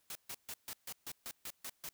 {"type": "noise bursts", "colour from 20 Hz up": "white", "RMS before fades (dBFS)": -44, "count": 10, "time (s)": [0.1, 1.89], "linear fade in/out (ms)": 2, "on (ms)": 53, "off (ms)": 140, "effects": ["white hiss -75 dBFS RMS until 1.93 s"]}